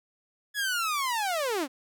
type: linear sweep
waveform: sawtooth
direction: down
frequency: 1709 to 246.9 Hz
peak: -23 dBFS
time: 0.54-1.68 s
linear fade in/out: 50 ms
effects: none